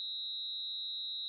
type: tone with amplitude modulation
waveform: sine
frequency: 3871 Hz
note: B7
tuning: 35 cents flat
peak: -33 dBFS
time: 0-1.28 s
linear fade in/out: 0 ms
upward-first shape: sine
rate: 227 Hz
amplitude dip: 90%
effects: none